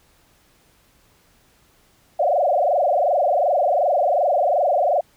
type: tone with frequency modulation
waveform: sine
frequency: 648 Hz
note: E5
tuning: 30 cents flat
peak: -15 dBFS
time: 2.19-5.01 s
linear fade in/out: 10 ms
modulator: 22.7 Hz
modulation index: 4.1
effects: pink hiss -58 dBFS RMS until 5.16 s